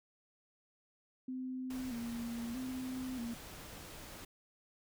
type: tone with vibrato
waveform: sine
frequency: 245.4 Hz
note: B3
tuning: 11 cents flat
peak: -38 dBFS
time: 1.28-3.34 s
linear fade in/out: 5 ms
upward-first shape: square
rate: 0.79 Hz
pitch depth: 81 cents each way
type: noise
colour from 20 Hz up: pink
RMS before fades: -50 dBFS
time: 1.7-4.25 s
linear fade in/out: 5 ms
effects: none